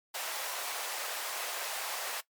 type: high-pass noise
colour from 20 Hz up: pink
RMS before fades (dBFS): -37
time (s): 0.14-2.21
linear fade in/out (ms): 10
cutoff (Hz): 590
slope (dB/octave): 24
effects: noise-tail reverb RT60 0.1 s tail -18 dB re dry + MP3 96 kbps